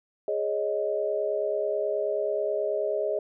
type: chord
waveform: sine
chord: Ab suspended fourth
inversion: none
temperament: just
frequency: 415.3 / 553.7 / 623 Hz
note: Ab4 / Db5 / Eb5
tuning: 0 / -2 / +2 cents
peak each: -29 / -31 / -28 dBFS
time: 0.28-3.19 s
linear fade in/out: 2 ms
effects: none